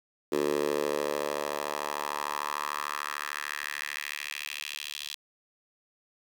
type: tone with high-pass filter sweep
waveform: 10% pulse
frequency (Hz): 73.42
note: D2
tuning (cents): 0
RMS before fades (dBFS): -33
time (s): 0.32-5.15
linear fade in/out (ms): 5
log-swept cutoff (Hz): 370 to 3400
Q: 2.6
effects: 9-bit